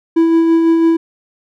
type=tone with tremolo; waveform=triangle; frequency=329.6 Hz; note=E4; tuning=in tune; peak=-5 dBFS; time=0.16-0.97 s; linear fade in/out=10 ms; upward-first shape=sine; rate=6 Hz; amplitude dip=30%; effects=none